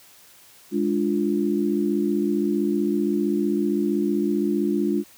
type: chord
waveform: sine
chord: D diminished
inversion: second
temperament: equal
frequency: 207.7 / 293.7 / 349.2 Hz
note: Ab3 / D4 / F4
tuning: 0 / 0 / 0 cents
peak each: -24 dBFS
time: 0.71-5.04 s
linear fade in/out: 50 ms
effects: white hiss -51 dBFS RMS until 5.17 s + high-pass 60 Hz 12 dB/octave